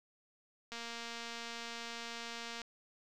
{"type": "click train", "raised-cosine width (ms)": 0.2, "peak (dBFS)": -27, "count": 443, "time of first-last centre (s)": [0.72, 2.617], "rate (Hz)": 233, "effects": []}